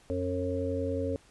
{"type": "harmonic tone", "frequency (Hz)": 90.7, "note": "F#2", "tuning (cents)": -34, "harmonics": [1, 3, 5, 6], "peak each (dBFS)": [-34, -34, -34, -34], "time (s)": [0.1, 1.16], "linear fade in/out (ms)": 0, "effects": ["pink hiss -60 dBFS RMS until 1.3 s", "resampled to 24000 Hz"]}